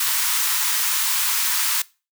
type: high-pass noise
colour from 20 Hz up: white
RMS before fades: -21 dBFS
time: 0-1.82 s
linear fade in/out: 5 ms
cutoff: 880 Hz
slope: 96 dB/octave
effects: noise-tail reverb RT60 0.3 s tail -21 dB re dry